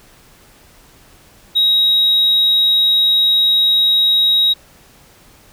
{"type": "tone", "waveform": "sine", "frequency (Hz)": 3805, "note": "A#7", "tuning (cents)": 35, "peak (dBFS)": -8, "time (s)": [1.55, 4.54], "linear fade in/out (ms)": 20, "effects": ["tanh soft clip ceiling -8 dBFS", "pink hiss -47 dBFS RMS until 5.52 s"]}